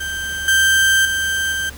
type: tone with level steps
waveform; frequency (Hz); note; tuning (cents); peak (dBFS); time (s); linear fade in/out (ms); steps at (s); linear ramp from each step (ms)
35% pulse; 1568; G6; 0; -21 / -10 / -16 / -18; 0-1.7; 10; 0.48 / 1.05 / 1.52; 2
effects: added 70 Hz sine -36 dBFS peak until 1.77 s + pink hiss -39 dBFS RMS until 1.77 s